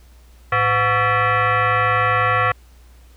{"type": "tone with frequency modulation", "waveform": "sine", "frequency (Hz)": 110, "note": "A2", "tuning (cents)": 0, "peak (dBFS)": -14, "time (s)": [0.52, 2.52], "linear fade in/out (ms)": 5, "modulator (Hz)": 617, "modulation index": 3.1, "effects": ["added 60 Hz sine -44 dBFS peak until 3.16 s", "pink hiss -55 dBFS RMS until 3.16 s"]}